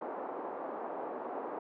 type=band-pass noise; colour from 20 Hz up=white; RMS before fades=-40 dBFS; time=0.01-1.59 s; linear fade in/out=5 ms; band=290 to 940 Hz; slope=24 dB/octave; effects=none